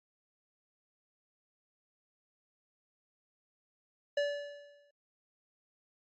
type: tone with exponential decay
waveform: square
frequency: 577 Hz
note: D5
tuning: 31 cents flat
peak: -27 dBFS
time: 4.17-4.91 s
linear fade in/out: 5 ms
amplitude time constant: 160 ms
effects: low-pass 4000 Hz 12 dB/octave + MP3 32 kbps